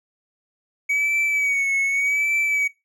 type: tone with vibrato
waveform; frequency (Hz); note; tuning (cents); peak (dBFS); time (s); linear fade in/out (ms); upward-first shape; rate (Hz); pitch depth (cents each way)
triangle; 2259; C#7; +32; -17; 0.89-2.68; 10; sine; 0.85; 52
effects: noise-tail reverb RT60 0.2 s tail -17 dB re dry